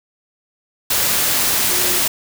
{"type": "tone in noise", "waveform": "sine", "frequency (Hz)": 358.2, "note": "F4", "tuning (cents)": 44, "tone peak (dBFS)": -28, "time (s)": [1.71, 2], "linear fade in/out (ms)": 5, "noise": "white", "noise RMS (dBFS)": -17, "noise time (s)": [0.9, 2.08], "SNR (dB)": -14, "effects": []}